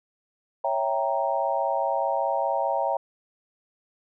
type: chord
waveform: sine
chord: C# diminished seventh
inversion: none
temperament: equal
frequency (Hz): 554.4 / 659.3 / 784 / 932.3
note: C#5 / E5 / G5 / Bb5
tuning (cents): 0 / 0 / 0 / 0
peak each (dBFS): -28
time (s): 0.64-2.97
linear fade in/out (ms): 5
effects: none